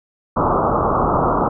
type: low-pass noise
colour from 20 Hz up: white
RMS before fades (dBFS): -17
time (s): 0.36-1.49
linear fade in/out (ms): 10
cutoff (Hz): 1300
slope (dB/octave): 96
effects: none